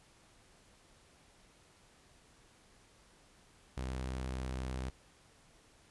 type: tone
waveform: sawtooth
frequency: 64.2 Hz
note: C2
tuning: 32 cents flat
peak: -33 dBFS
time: 3.77-4.9 s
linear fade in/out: 5 ms
effects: pink hiss -64 dBFS RMS until 5.9 s + resampled to 24000 Hz